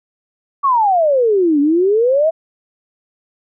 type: exponential two-way sweep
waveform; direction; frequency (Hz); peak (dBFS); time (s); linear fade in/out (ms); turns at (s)
sine; down then up; 1150 to 280 to 665; -10; 0.63-2.31; 20; 1.6
effects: none